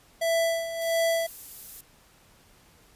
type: tone with tremolo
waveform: square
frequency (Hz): 663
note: E5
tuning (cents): +10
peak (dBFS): -22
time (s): 0.21-1.27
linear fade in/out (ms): 10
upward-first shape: sine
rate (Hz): 1.5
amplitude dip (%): 70
type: noise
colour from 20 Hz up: violet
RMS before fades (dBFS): -40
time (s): 0.81-1.81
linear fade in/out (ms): 5
effects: pink hiss -58 dBFS RMS until 2.95 s + resampled to 32000 Hz